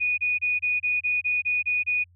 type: tone bursts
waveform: sine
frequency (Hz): 2469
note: D#7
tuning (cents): -14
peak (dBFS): -21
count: 10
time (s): 0-2.043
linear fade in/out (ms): 20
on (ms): 180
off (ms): 27
effects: added 88 Hz sine -54 dBFS peak until 2.15 s